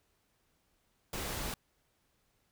pink noise, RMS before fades -38 dBFS, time 1.13-1.54 s, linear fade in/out 2 ms, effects pink hiss -75 dBFS RMS until 2.51 s

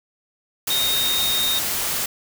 sine tone in noise, 3710 Hz, A#7, 9 cents flat, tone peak -20 dBFS, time 0.7-1.59 s, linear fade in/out 5 ms, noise white, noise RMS -24 dBFS, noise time 0.67-2.06 s, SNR +1 dB, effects none

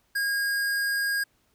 square tone, 1629 Hz, G#6, 34 cents flat, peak -25 dBFS, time 0.15-1.24 s, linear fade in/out 10 ms, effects pink hiss -68 dBFS RMS until 1.54 s

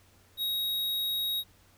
square tone, 3790 Hz, A#7, 28 cents sharp, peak -29 dBFS, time 0.37-1.44 s, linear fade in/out 50 ms, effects added 93 Hz sine -63 dBFS peak until 1.77 s + pink hiss -62 dBFS RMS until 1.77 s

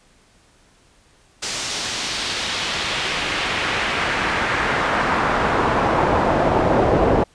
brown noise with band-pass filter sweep, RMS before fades -20 dBFS, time 1.42-7.24 s, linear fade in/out 10 ms, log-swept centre 6000 to 560 Hz, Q 1.2, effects pink hiss -55 dBFS RMS until 7.34 s + resampled to 22050 Hz

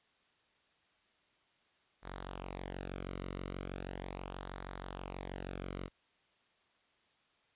sawtooth tone with flanger, 46.25 Hz, F#1, in tune, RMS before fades -44 dBFS, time 2.02-5.9 s, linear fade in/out 50 ms, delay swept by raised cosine 0.36 to 1.21 ms, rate 0.38 Hz, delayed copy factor -0.65, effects white hiss -72 dBFS RMS until 7.55 s + resampled to 8000 Hz

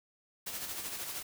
white noise with tremolo, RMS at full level -38 dBFS, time 0.46-1.23 s, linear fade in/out 10 ms, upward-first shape sine, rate 13 Hz, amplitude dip 45%, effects none

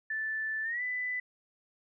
sine tone with pitch glide, 1757 to 1995.1 Hz, A6 to B6, -3 to +17 cents, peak -31 dBFS, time 0.1-1.2 s, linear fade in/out 5 ms, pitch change +220 cents, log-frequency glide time 0.63-0.82 s, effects none

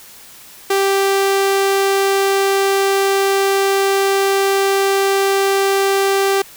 sawtooth tone, 392 Hz, G4, in tune, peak -9 dBFS, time 0.7-6.42 s, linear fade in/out 5 ms, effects white hiss -40 dBFS RMS until 6.56 s

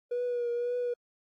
triangle tone with vibrato, 483.3 Hz, B4, 38 cents flat, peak -25 dBFS, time 0.11-0.94 s, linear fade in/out 10 ms, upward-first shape triangle, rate 1.9 Hz, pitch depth 34 cents each way, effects tanh soft clip ceiling -25 dBFS + AAC 64 kbps

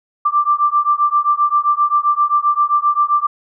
sine beating tone pair, 1174.7 / 1182.3 Hz, D6 / D6, 0 / +11 cents, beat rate 7.6 Hz, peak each -15 dBFS, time 0.25-3.27 s, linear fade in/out 10 ms, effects none

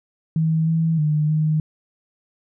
sine tone with pitch steps, 160.2 / 162.7 / 151.6 / 155 Hz, E3 / E3 / D#3 / D#3, -49 / -22 / -45 / -6 cents, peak -16 dBFS, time 0.36-1.6 s, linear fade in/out 2 ms, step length 310 ms, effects none

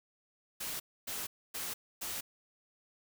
white noise bursts, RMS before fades -39 dBFS, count 4, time 0.6-2.21 s, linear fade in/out 10 ms, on 200 ms, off 270 ms, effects none

